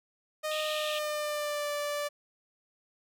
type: tone with pitch glide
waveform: sawtooth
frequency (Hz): 616 to 584.8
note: D#5 to D5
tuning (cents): -17 to -7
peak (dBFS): -27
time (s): 0.43-2.09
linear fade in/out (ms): 20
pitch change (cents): -90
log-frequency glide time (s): 0.61-1.72
type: band-pass noise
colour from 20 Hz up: white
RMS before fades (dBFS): -38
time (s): 0.51-0.99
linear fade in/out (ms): 5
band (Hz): 2500 to 3900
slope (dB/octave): 96
effects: none